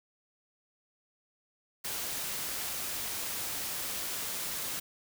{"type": "noise", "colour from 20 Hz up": "white", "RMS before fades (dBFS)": -36, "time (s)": [1.84, 4.8], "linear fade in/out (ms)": 10, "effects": []}